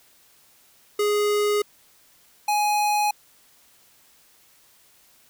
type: tone pair in turn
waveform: square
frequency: 415.3 / 834.9 Hz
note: G#4 / G#5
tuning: 0 / +9 cents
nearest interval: octave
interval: 1209 cents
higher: second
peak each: -20 dBFS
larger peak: neither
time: 0.99-1.62 / 2.48-3.11 s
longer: neither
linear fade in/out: 5 ms
effects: white hiss -57 dBFS RMS until 5.29 s